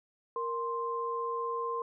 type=tone pair together; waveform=sine; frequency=466.2 / 1047.4 Hz; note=A#4 / C6; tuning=0 / +1 cents; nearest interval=octave + major second; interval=1401 cents; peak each=-35 / -33 dBFS; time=0.36-1.82 s; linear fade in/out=2 ms; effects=none